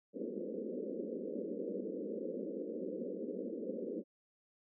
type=band-pass noise; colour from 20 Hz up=white; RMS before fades=-41 dBFS; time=0.13-4.04 s; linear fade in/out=50 ms; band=190 to 540 Hz; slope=96 dB/octave; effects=none